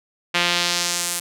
sawtooth tone with band-pass filter sweep, 174.61 Hz, F3, in tune, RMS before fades -22 dBFS, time 0.34-1.2 s, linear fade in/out 10 ms, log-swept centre 2700 to 10000 Hz, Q 1.3, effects none

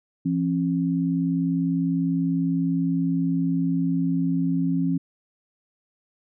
sine tone pair together, 170 / 269.9 Hz, F3 / C#4, -46 / -46 cents, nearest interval minor sixth, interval 800 cents, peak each -23 dBFS, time 0.25-4.98 s, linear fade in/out 10 ms, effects none

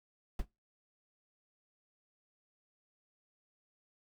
brown noise with exponential decay, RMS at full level -27 dBFS, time 0.39-0.46 s, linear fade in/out 5 ms, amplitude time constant 15 ms, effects noise-tail reverb RT60 0.2 s tail -20 dB re dry

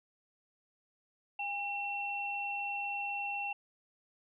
sine tone pair together, 807 / 2712 Hz, G#5 / E7, -50 / +49 cents, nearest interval octave + major sixth, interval 2099 cents, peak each -38 / -36 dBFS, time 1.39-3.53 s, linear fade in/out 5 ms, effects none

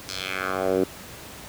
10% pulse tone with band-pass filter sweep, 94.3 Hz, F#2, 33 cents sharp, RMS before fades -26 dBFS, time 0.09-0.84 s, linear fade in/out 0 ms, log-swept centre 5400 to 340 Hz, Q 2, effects pink hiss -41 dBFS RMS until 1.48 s + high-pass 60 Hz 12 dB/octave

